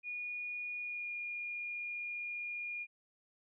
sine tone with pitch glide, 2448 to 2425 Hz, D#7 to D#7, -29 to -45 cents, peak -38 dBFS, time 0.03-2.87 s, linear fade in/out 50 ms, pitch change -16 cents, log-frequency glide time 0.8-1.1 s, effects none

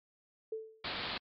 sine tone with exponential decay, 441 Hz, A4, 4 cents sharp, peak -33 dBFS, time 0.52-0.88 s, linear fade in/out 5 ms, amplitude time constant 78 ms
white low-pass noise, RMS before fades -39 dBFS, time 0.84-1.18 s, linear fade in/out 5 ms, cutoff 4600 Hz, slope 96 dB/octave
effects MP3 48 kbps

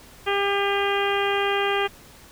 harmonic tone with a mistuned harmonic, 399.8 Hz, G4, 34 cents sharp, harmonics 1 / 2 / 3 / 4 / 5 / 6 / 7 / 8, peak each -24 / -27 / -29 / -30 / -31 / -32 / -32 / -33 dBFS, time 0.26-1.88 s, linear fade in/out 20 ms, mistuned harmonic 6, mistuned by +31 cents, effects pink hiss -48 dBFS RMS until 2.31 s

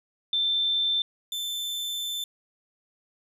sine / 40% pulse tone pair in turn, 3555 / 3538 Hz, A7 / A7, +17 / +9 cents, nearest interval unison, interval 8 cents, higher first, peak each -22 / -28 dBFS, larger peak first, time 0.33-1.02 / 1.32-2.24 s, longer second, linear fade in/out 2 ms, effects none

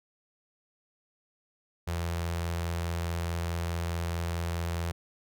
sawtooth tone with notch filter, 84.7 Hz, E2, 48 cents sharp, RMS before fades -32 dBFS, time 1.87-4.92 s, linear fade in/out 10 ms, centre 260 Hz, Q 1.4, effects none

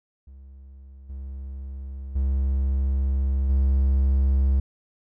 triangle tone with level steps, 67.2 Hz, C2, 47 cents sharp, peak -40 / -30 / -18 / -15 dBFS, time 0.27-4.6 s, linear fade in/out 5 ms, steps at 1.09 / 2.15 / 3.49 s, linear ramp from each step 10 ms, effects none

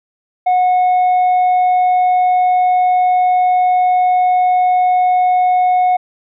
triangle tone with tanh clipping, 730 Hz, F#5, 24 cents flat, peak -10 dBFS, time 0.46-5.97 s, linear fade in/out 10 ms, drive 7 dB, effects none

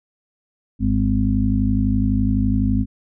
harmonic tone, 51.91 Hz, G#1, in tune, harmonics 1 / 2 / 4 / 5, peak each -21 / -21 / -21 / -21 dBFS, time 0.79-2.86 s, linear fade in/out 50 ms, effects none

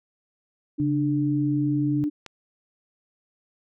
sine tone, 296.2 Hz, D4, 15 cents sharp, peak -22 dBFS, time 0.78-2.1 s, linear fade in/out 20 ms
sine tone with pitch glide, 140 to 137.75 Hz, C#3 to C#3, +18 to -11 cents, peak -25 dBFS, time 0.8-2.04 s, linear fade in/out 0 ms, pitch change -29 cents, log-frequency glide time 0.91-1.42 s
click, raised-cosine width 0.2 ms, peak -21 dBFS, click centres 2.263 s
effects none

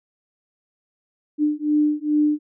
sine beating tone pair, 298.2 / 300.6 Hz, D4 / D4, +27 / +40 cents, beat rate 2.4 Hz, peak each -20 dBFS, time 1.38-2.39 s, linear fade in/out 50 ms, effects none

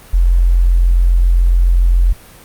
sine tone, 43.65 Hz, F1, in tune, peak -7 dBFS, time 0.13-2.13 s, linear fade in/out 10 ms, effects pink hiss -40 dBFS RMS until 2.44 s + Opus 32 kbps

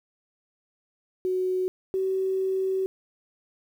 sine tone pair in turn, 370 / 380.4 Hz, F#4 / F#4, 0 / +48 cents, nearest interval unison, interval 48 cents, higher second, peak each -23 dBFS, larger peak neither, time 1.25-1.68 / 1.94-2.86 s, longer second, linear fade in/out 0 ms, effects 9-bit

